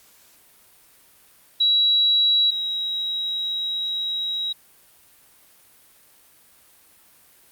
sine tone pair in turn, 3900 / 3842 Hz, B7 / B7, -23 / -48 cents, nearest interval unison, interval 25 cents, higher first, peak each -15 / -23 dBFS, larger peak first, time 1.6-2.51 / 2.51-4.53 s, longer second, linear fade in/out 10 ms, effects white hiss -54 dBFS RMS until 7.51 s + Opus 48 kbps

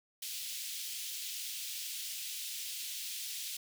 pink high-pass noise, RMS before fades -41 dBFS, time 0.22-3.57 s, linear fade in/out 5 ms, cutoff 2900 Hz, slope 24 dB/octave, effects none

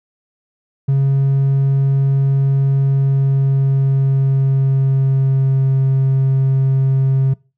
triangle tone with pitch glide, 136.8 to 134.06 Hz, C#3 to C3, -23 to +42 cents, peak -8 dBFS, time 0.88-7.34 s, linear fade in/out 10 ms, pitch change -35 cents, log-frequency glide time 2.81-5.76 s, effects noise-tail reverb RT60 0.3 s tail -24 dB re dry + tanh soft clip ceiling -6 dBFS

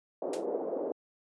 pink band-pass noise, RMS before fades -34 dBFS, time 0.22-0.92 s, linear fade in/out 2 ms, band 340 to 580 Hz, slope 24 dB/octave
white noise with exponential decay, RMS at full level -37 dBFS, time 0.33-0.46 s, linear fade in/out 5 ms, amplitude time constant 27 ms
effects high-pass 200 Hz 12 dB/octave + resampled to 22050 Hz

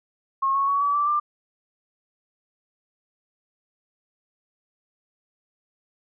sine tone with pitch steps, 1083 / 1103.2 / 1123.8 / 1144.8 / 1166.1 / 1187.9 Hz, C#6 / C#6 / C#6 / D6 / D6 / D6, -41 / -9 / +23 / -45 / -13 / +19 cents, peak -19 dBFS, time 0.42-1.2 s, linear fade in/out 10 ms, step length 130 ms, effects none

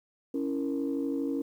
sine chord, A# diminished, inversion first, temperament equal, 277.2 / 329.6 / 466.2 Hz, C#4 / E4 / A#4, 0 / 0 / 0 cents, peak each -29 / -34 / -35 dBFS, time 0.34-1.42 s, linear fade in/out 5 ms, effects tanh soft clip ceiling -21 dBFS + 10-bit

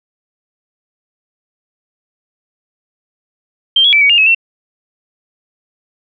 sine tone with pitch steps, 3149 / 3345 / 2320 / 2254 / 2817 / 2572 / 2702 Hz, G7 / G#7 / D7 / C#7 / F7 / E7 / E7, +7 / +12 / -22 / +28 / +14 / -43 / +42 cents, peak -6 dBFS, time 3.76-4.348 s, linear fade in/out 5 ms, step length 84 ms, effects none

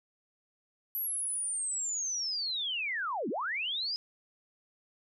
sine linear two-way sweep, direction down then up, 11840 to 193.4 to 5090 Hz, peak -31 dBFS, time 0.95-3.96 s, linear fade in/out 0 ms, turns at 3.29 s, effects none

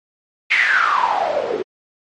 white noise with band-pass filter sweep, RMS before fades -17 dBFS, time 0.5-1.63 s, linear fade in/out 20 ms, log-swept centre 2300 to 380 Hz, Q 9.6, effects low-pass 4000 Hz 12 dB/octave + MP3 48 kbps

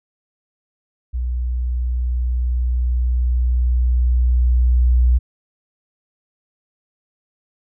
sine tone with level ramp, 61.3 Hz, B1, 12 cents flat, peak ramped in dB -19 to -10 dBFS, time 1.13-5.19 s, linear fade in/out 20 ms, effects none

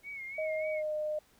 sine tone with vibrato, 2191 Hz, C#7, 21 cents flat, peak -39 dBFS, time 0.03-0.83 s, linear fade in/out 50 ms, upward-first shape sine, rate 3.4 Hz, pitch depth 63 cents each way
sine tone with pitch glide, 627 to 609.2 Hz, D#5 to D#5, +13 to -37 cents, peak -31 dBFS, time 0.38-1.19 s, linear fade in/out 5 ms, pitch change -50 cents, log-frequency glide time 0.55-0.95 s
effects pink hiss -65 dBFS RMS until 1.39 s

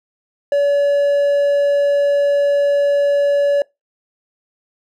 triangle tone, 570 Hz, C#5, 48 cents sharp, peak -10 dBFS, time 0.52-3.62 s, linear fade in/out 2 ms, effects noise-tail reverb RT60 0.2 s tail -24 dB re dry

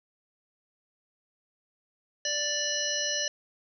harmonic tone, 587.3 Hz, D5, in tune, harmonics 1 / 3 / 5 / 7 / 9 / 10, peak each -36 / -35 / -34 / -36 / -35 / -32 dBFS, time 2.25-3.28 s, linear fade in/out 2 ms, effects none

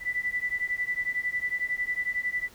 sine beating tone pair, 1975.5 / 1986.5 Hz, B6 / B6, 0 / +10 cents, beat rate 11 Hz, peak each -30 / -30 dBFS, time 0-2.49 s, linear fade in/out 50 ms, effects pink hiss -53 dBFS RMS until 2.54 s

